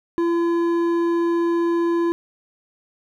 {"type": "tone with hard clipping", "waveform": "sine", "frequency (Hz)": 339.4, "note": "F4", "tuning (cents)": -49, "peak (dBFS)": -19, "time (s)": [0.18, 2.12], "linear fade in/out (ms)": 0, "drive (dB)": 8, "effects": []}